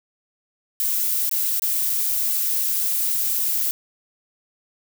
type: noise with dropouts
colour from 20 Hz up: violet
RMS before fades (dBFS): -22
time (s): 0.8-3.71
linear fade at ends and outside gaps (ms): 0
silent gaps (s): 1.294-1.313 / 1.596-1.621 / 1.896-1.9
effects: none